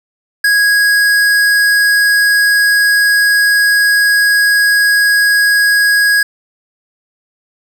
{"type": "tone with hard clipping", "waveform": "sine", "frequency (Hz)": 1654, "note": "G#6", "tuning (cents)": -8, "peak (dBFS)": -9, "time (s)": [0.44, 6.23], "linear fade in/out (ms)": 5, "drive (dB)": 16, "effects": []}